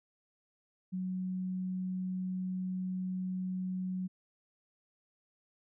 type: tone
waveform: sine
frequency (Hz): 185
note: F#3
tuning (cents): 0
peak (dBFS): -33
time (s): 0.92-4.08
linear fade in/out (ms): 20
effects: none